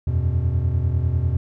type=chord; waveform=triangle; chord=E suspended second; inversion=none; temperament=equal; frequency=82.41 / 92.5 / 123.47 Hz; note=E2 / F#2 / B2; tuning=0 / 0 / 0 cents; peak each=-19 / -22 / -21 dBFS; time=0.07-1.37 s; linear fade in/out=5 ms; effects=none